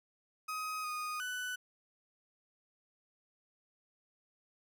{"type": "tone with pitch steps", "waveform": "35% pulse", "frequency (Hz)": [1259, 1237, 1493], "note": ["D#6", "D#6", "F#6"], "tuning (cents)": [20, -10, 15], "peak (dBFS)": -35, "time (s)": [0.48, 1.56], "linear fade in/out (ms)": 10, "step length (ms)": 360, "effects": []}